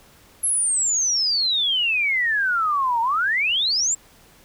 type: exponential two-way sweep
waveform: sine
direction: down then up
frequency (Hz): 11280 to 896 to 7640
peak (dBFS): -18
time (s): 0.43-3.95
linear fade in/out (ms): 10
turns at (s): 3.01
effects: pink hiss -52 dBFS RMS until 4.44 s